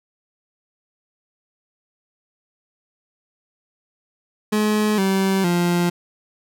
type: tone with pitch steps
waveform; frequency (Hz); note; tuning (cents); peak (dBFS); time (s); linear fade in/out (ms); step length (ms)
30% pulse; 212.4 / 192.53 / 174.53; G#3 / G3 / F3; +39 / -31 / -1; -14; 4.52-5.9; 10; 460
effects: none